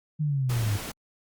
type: linear sweep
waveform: sine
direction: down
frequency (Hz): 155.56 to 98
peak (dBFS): -23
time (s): 0.19-0.78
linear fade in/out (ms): 20
type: noise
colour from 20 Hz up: pink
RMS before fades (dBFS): -36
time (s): 0.49-0.92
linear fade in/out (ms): 10
effects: Opus 48 kbps